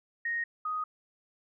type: tone pair in turn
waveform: sine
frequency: 1864.7 / 1248.1 Hz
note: A#6 / D#6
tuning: 0 / +5 cents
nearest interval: perfect fifth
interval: 695 cents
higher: first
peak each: -29 / -30 dBFS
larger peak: first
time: 0.25-0.44 / 0.65-0.84 s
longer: neither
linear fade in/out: 5 ms
effects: none